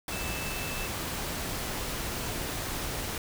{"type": "tone in noise", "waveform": "sine", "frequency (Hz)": 2637, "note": "E7", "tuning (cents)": 0, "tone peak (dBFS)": -39, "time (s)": [0.12, 0.87], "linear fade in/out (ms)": 2, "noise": "pink", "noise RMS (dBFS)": -34, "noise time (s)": [0.08, 3.18], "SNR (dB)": -8, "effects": []}